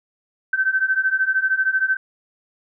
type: beating tone pair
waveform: sine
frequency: 1533 / 1546 Hz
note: G6 / G6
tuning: -39 / -24 cents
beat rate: 13 Hz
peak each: -21 / -19 dBFS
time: 0.53-1.97 s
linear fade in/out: 5 ms
effects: none